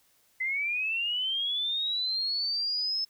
sine linear sweep, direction up, 2028 to 5250 Hz, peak -27 dBFS, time 0.4-3.05 s, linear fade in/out 10 ms, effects white hiss -66 dBFS RMS until 3.09 s

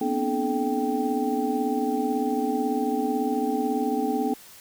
sine tone cluster, 240.9 / 259 / 295.1 / 430.1 / 781 Hz, B3 / C4 / D4 / A4 / G5, -43 / -17 / +8 / -39 / -7 cents, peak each -29 dBFS, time 0.01-4.34 s, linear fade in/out 5 ms, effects white hiss -48 dBFS RMS until 4.6 s

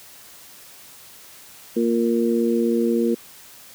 harmonic tone, 116.54 Hz, A#2, in tune, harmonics 2 / 3 / 4, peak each -20 / -22 / -23 dBFS, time 1.76-3.15 s, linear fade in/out 10 ms, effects white hiss -45 dBFS RMS until 3.74 s + high-pass 60 Hz 12 dB/octave

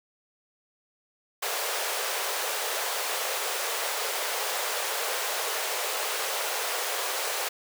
pink high-pass noise, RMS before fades -30 dBFS, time 1.42-7.49 s, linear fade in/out 10 ms, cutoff 430 Hz, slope 48 dB/octave, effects none

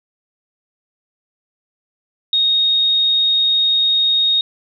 sine tone, 3729 Hz, A#7, in tune, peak -12 dBFS, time 2.33-4.41 s, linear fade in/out 2 ms, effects none

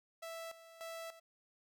sawtooth tone with tremolo, 659.3 Hz, E5, in tune, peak -40 dBFS, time 0.22-1.2 s, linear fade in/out 10 ms, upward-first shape square, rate 1.7 Hz, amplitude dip 75%, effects none

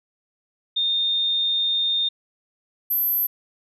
sine tone pair in turn, 3647 / 12267 Hz, A#7 / G9, -39 / -39 cents, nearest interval octave + major sixth, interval 2100 cents, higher second, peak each -19 dBFS, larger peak neither, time 0.76-2.09 / 2.9-3.27 s, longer first, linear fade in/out 10 ms, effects none

